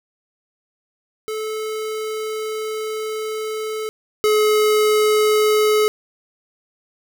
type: tone pair in turn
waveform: square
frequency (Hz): 434.3 / 426.3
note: A4 / G#4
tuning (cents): -23 / +45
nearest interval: unison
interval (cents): 32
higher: first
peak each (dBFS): -24 / -14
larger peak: second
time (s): 1.28-3.89 / 4.24-5.88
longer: first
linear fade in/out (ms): 0
effects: none